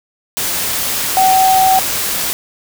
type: tone in noise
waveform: sine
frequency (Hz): 759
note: F#5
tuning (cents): +44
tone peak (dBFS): -8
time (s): 1.17-1.79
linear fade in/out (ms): 0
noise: white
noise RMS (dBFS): -18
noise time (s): 0.37-2.33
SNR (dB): +7
effects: none